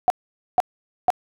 sine tone bursts, 728 Hz, F#5, 28 cents flat, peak -12 dBFS, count 3, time 0.08-1.103 s, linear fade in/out 0 ms, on 21 ms, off 480 ms, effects none

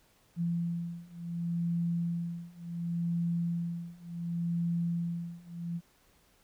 sine beating tone pair, 170 / 170.69 Hz, F3 / F3, -46 / -39 cents, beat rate 0.69 Hz, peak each -34 / -33 dBFS, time 0.36-5.81 s, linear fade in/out 50 ms, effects pink hiss -66 dBFS RMS until 6.43 s

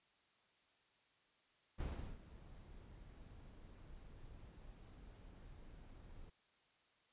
brown noise with ADSR envelope, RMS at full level -41 dBFS, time 1.78-6.3 s, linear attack 24 ms, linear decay 370 ms, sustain -16 dB, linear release 8 ms, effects white hiss -75 dBFS RMS until 7.12 s + resampled to 8000 Hz

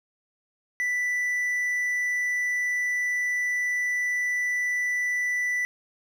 triangle tone, 1977 Hz, B6, 1 cent sharp, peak -22 dBFS, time 0.8-5.65 s, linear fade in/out 0 ms, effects none

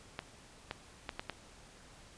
clicks, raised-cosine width 0.3 ms, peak -21 dBFS, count 5, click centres 0.191 / 0.711 / 1.092 / 1.195 / 1.297 s, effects pink hiss -57 dBFS RMS until 2.17 s + resampled to 22050 Hz

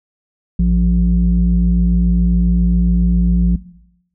sine tone pair together, 56.48 / 176.8 Hz, A1 / F3, +46 / +22 cents, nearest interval octave + minor sixth, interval 1976 cents, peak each -12 dBFS, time 0.59-3.56 s, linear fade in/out 5 ms, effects noise-tail reverb RT60 0.8 s tail -18 dB re dry + tanh soft clip ceiling -5 dBFS

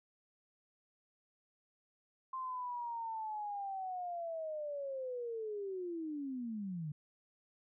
sine linear sweep, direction down, 1053 to 143.9 Hz, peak -38 dBFS, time 2.33-6.92 s, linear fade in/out 5 ms, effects none

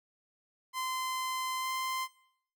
sawtooth tone with pitch glide, 1033 to 1040.2 Hz, C6 to C6, -22 to -10 cents, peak -29 dBFS, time 0.73-2.08 s, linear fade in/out 50 ms, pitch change +12 cents, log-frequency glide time 1.58-1.69 s, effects noise-tail reverb RT60 0.7 s tail -20 dB re dry

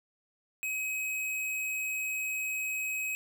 square tone, 2540 Hz, D#7, 35 cents sharp, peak -32 dBFS, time 0.63-3.15 s, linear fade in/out 0 ms, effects none

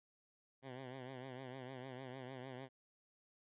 10% pulse tone with vibrato, 129.5 Hz, C3, 17 cents flat, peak -39 dBFS, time 0.62-2.69 s, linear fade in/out 50 ms, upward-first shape triangle, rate 6.6 Hz, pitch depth 94 cents each way, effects resampled to 8000 Hz

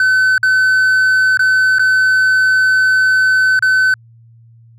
triangle tone with dropouts, 1519 Hz, F#6, 45 cents sharp, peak -7 dBFS, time 0-3.94 s, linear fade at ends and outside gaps 2 ms, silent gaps 0.38-0.43 / 1.373-1.393 / 1.785-1.794 / 3.592-3.624 s, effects added 115 Hz sine -41 dBFS peak until 4.78 s + resampled to 32000 Hz

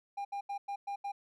triangle tone bursts at uneven times, 803 Hz, G5, 41 cents sharp, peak -33 dBFS, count 6, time 0.17-0.25 / 0.32-0.41 / 0.49-0.58 / 0.68-0.76 / 0.87-0.96 / 1.04-1.12 s, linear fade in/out 10 ms, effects none

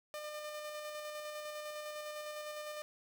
sawtooth tone with tremolo, 602 Hz, D5, 43 cents sharp, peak -37 dBFS, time 0.14-2.82 s, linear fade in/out 0 ms, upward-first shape square, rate 9.9 Hz, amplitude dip 25%, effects none

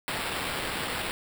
white noise with sample-and-hold, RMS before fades -32 dBFS, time 0.08-1.11 s, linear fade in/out 0 ms, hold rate 6300 Hz, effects none

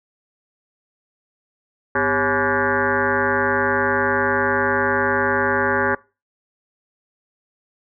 sine tone with frequency modulation, 1000 Hz, B5, 21 cents sharp, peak -16 dBFS, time 1.95-5.95 s, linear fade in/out 5 ms, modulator 150 Hz, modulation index 5, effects noise-tail reverb RT60 0.3 s tail -22 dB re dry

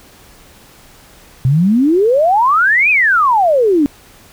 sine exponential two-way sweep, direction up then down, 123.4 to 2573 to 273.8 Hz, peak -8 dBFS, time 1.45-3.86 s, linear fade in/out 0 ms, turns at 2.9 s, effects pink hiss -43 dBFS RMS until 4.32 s

